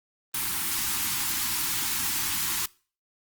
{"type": "band-stop noise", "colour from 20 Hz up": "white", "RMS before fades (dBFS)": -28, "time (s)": [0.34, 2.66], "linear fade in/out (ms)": 5, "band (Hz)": [370, 790], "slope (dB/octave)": 96, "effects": ["noise-tail reverb RT60 0.4 s tail -23 dB re dry", "Opus 24 kbps"]}